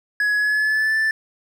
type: tone with pitch glide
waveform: triangle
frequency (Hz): 1681 to 1761.5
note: G#6 to A6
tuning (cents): +20 to +1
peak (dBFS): -15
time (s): 0.2-1.11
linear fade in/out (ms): 2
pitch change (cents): +81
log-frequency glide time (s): 0.36-0.96
effects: none